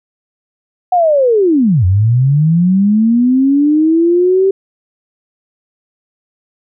sine linear two-way sweep, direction down then up, 740 to 87.7 to 391 Hz, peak -7 dBFS, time 0.92-4.51 s, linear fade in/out 5 ms, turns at 1.85 s, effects none

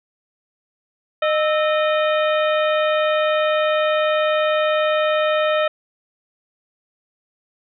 harmonic tone with a mistuned harmonic, 614 Hz, D#5, 23 cents flat, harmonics 1 / 2 / 3 / 4 / 5 / 6, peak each -17 / -23 / -27 / -29 / -31 / -33 dBFS, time 1.22-5.68 s, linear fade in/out 5 ms, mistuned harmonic 2, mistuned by +110 cents, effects none

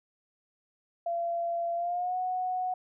sine tone with pitch glide, 683 to 736.3 Hz, F5 to F#5, -39 to -9 cents, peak -28 dBFS, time 1.06-2.74 s, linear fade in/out 5 ms, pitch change +130 cents, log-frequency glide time 1.75-2.17 s, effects none

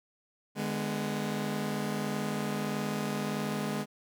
sawtooth chord, G# diminished, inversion second, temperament just, 149.51 / 207.7 / 249.2 Hz, D3 / G#3 / B3, +31 / 0 / +16 cents, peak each -33 / -29 / -34 dBFS, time 0.55-3.86 s, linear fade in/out 50 ms, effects none

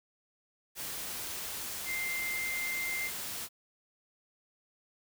sine tone in noise, 2093 Hz, C7, in tune, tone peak -33 dBFS, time 1.85-3.11 s, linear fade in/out 50 ms, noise white, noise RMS -39 dBFS, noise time 0.75-3.49 s, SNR +3 dB, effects none

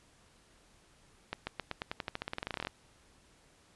accelerating click train, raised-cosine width 0.3 ms, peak -19 dBFS, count 22, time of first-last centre 1.33-2.671 s, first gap 140 ms, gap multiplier 0.91, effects pink hiss -64 dBFS RMS until 3.75 s + resampled to 24000 Hz

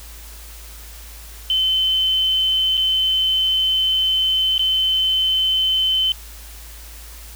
sine tone with dropouts, 3063 Hz, G7, 41 cents flat, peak -15 dBFS, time 1.5-6.12 s, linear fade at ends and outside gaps 1 ms, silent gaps 2.771-2.776 / 4.58-4.593 s, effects added 55 Hz sine -37 dBFS peak until 7.35 s + white hiss -41 dBFS RMS until 7.35 s

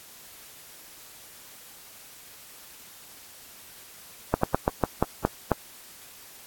slowing click train, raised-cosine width 1 ms, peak -5 dBFS, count 8, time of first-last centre 4.34-5.517 s, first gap 94 ms, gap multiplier 1.19, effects white hiss -48 dBFS RMS until 6.46 s + AAC 64 kbps

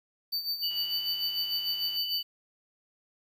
square tone with tremolo, 4582 Hz, D8, 44 cents flat, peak -28 dBFS, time 0.32-2.23 s, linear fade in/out 10 ms, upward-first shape sine, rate 6.7 Hz, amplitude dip 70%
sine tone with pitch glide, 2949 to 2980 Hz, F#7 to F#7, -6 to +12 cents, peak -33 dBFS, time 0.62-2.23 s, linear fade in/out 20 ms, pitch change +18 cents, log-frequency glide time 0.81-0.97 s
click train, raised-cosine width 0.2 ms, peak -37 dBFS, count 216, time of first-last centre 0.71-1.967 s, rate 171 Hz
effects 10-bit

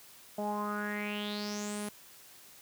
sawtooth tone with low-pass filter sweep, 207.7 Hz, G#3, in tune, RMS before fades -36 dBFS, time 0.38-1.89 s, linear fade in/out 5 ms, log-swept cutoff 690 to 11000 Hz, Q 6.9, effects white hiss -55 dBFS RMS until 2.61 s + high-pass 60 Hz 12 dB/octave

